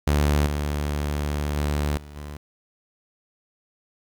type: tone with level steps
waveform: sawtooth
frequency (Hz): 73.42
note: D2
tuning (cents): 0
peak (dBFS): -14 / -20 / -18 / -36 / -30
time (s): 0.07-2.37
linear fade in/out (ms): 5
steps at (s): 0.46 / 1.57 / 1.97 / 2.16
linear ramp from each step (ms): 2
effects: 9-bit